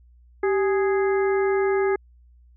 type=harmonic tone with a mistuned harmonic; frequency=415.3 Hz; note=G#4; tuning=in tune; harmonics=1 / 2 / 3 / 4 / 5; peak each=-19 / -30 / -33 / -33 / -35 dBFS; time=0.43-1.96 s; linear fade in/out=5 ms; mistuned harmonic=1; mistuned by=-110 cents; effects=added 60 Hz sine -50 dBFS peak until 2.56 s